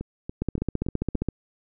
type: two click trains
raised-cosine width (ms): 3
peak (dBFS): -12 / -19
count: 14 / 5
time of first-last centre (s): 0.42-1.287 / 0.01-1.15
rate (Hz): 15 / 3.51
effects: none